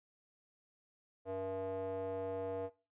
square tone with band-pass filter, 95.4 Hz, G2, 47 cents flat, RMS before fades -40 dBFS, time 1.25-2.7 s, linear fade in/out 50 ms, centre 560 Hz, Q 8.9, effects noise-tail reverb RT60 0.3 s tail -18 dB re dry + resampled to 8000 Hz

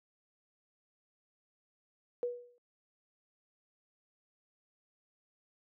sine tone with exponential decay, 485.7 Hz, B4, 29 cents flat, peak -28 dBFS, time 2.23-2.58 s, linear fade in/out 0 ms, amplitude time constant 76 ms, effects high-pass 300 Hz 12 dB/octave

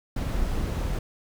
brown noise, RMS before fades -27 dBFS, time 0.16-0.99 s, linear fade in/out 5 ms, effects none

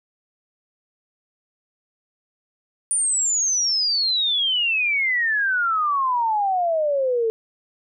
sine exponential sweep, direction down, 9397 to 440 Hz, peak -18 dBFS, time 2.91-7.3 s, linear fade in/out 0 ms, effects none

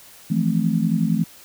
sine chord, F major seventh, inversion third, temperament just, 163.7 / 174.61 / 218.3 / 261.9 Hz, E3 / F3 / A3 / C4, -12 / 0 / -13 / +2 cents, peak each -22 / -23 / -21 / -27 dBFS, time 0.3-1.24 s, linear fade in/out 10 ms, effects white hiss -46 dBFS RMS until 1.44 s

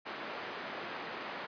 white band-pass noise, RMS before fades -42 dBFS, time 0.05-1.47 s, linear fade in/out 20 ms, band 230 to 1800 Hz, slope 12 dB/octave, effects resampled to 11025 Hz

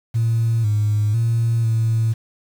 sine tone with pitch steps, 114.3 / 105.5 / 115.3 / 112.7 Hz, A#2 / G#2 / A#2 / A2, -34 / +28 / -19 / +42 cents, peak -14 dBFS, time 0.14-2.14 s, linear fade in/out 20 ms, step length 500 ms, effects tanh soft clip ceiling -12 dBFS + 7-bit

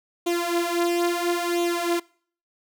sawtooth tone with flanger, 345.7 Hz, F4, 18 cents flat, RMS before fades -24 dBFS, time 0.26-2 s, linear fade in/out 10 ms, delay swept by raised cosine 0.29 to 6.19 ms, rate 0.74 Hz, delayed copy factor +0.75, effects noise-tail reverb RT60 0.5 s tail -24 dB re dry

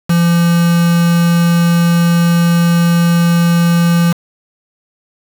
triangle tone with quantisation, 170.6 Hz, F3, 40 cents flat, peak -6 dBFS, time 0.09-4.13 s, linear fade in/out 10 ms, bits 3, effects none

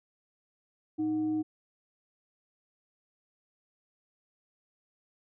sine tone with frequency modulation, 311.1 Hz, D#4, in tune, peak -27 dBFS, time 0.98-1.43 s, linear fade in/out 20 ms, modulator 423 Hz, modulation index 0.21, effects none

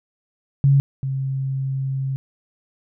sine tone pair in turn, 138.59 / 134.41 Hz, C#3 / C3, 0 / +47 cents, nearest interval minor second, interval 53 cents, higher first, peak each -11 / -21 dBFS, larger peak first, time 0.64-0.8 / 1.03-2.16 s, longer second, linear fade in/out 0 ms, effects none

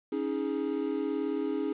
triangle chord, C# suspended second, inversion none, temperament equal with one note detuned, 277.2 / 315.5 / 415.3 Hz, C#4 / D#4 / G#4, 0 / +24 / 0 cents, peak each -31 dBFS, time 0.12-1.73 s, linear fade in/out 5 ms, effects resampled to 8000 Hz + 9-bit

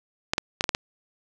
clicks, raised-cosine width 0.2 ms, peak -5 dBFS, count 6, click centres 0.335 / 0.381 / 0.609 / 0.641 / 0.692 / 0.749 s, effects none

